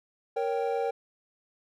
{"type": "chord", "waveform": "triangle", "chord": "G diminished", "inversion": "first", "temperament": "equal", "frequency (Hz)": [466.2, 554.4, 784], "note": ["Bb4", "Db5", "G5"], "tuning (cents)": [0, 0, 0], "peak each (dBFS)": [-27, -31, -30], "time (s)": [0.36, 0.91], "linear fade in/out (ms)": 10, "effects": []}